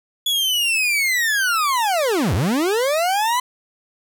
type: linear two-way sweep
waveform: 40% pulse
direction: down then up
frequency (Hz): 3422 to 73.8 to 1017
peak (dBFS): -16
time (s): 0.26-3.4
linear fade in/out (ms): 5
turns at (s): 2.34
effects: none